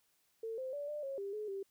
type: tone with pitch steps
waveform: sine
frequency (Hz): 449.6 / 520 / 577 / 595 / 545 / 397.4 / 424.8 / 391.6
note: A4 / C5 / D5 / D5 / C#5 / G4 / G#4 / G4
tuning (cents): +37 / -11 / -31 / +22 / -29 / +24 / +39 / -2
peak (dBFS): -38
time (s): 0.43-1.63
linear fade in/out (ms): 5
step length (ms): 150
effects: white hiss -75 dBFS RMS until 1.7 s